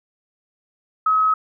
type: tone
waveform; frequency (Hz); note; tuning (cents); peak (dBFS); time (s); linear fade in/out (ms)
sine; 1278; D#6; +46; -14; 1.06-1.34; 5
effects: none